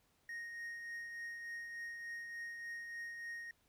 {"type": "tone with tremolo", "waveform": "triangle", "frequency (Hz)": 1864.7, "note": "A#6", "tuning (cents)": 0, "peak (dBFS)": -40, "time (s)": [0.29, 3.51], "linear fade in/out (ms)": 2, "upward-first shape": "triangle", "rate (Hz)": 3.4, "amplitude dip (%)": 40, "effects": ["pink hiss -75 dBFS RMS until 3.68 s"]}